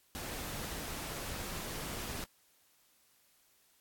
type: noise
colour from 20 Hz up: pink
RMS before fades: -41 dBFS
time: 0.15-2.24 s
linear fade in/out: 0 ms
effects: white hiss -69 dBFS RMS until 3.8 s + AAC 64 kbps